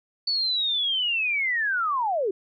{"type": "linear sweep", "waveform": "sine", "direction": "down", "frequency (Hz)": [4507, 358.3], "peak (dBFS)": -22, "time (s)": [0.27, 2.31], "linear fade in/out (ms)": 5, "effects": []}